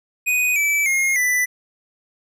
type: tone with pitch steps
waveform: square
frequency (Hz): 2489 / 2309 / 2142 / 1987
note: D#7 / D7 / C7 / B6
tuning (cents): 0 / -30 / +40 / +10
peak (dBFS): -17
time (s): 0.26-1.46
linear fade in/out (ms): 20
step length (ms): 300
effects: none